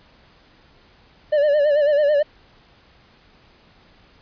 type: tone with vibrato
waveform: triangle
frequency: 587.3 Hz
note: D5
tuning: in tune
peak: -12 dBFS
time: 1.32-2.23 s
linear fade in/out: 10 ms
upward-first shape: sine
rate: 9.1 Hz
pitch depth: 71 cents each way
effects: pink hiss -53 dBFS RMS until 4.21 s + resampled to 11025 Hz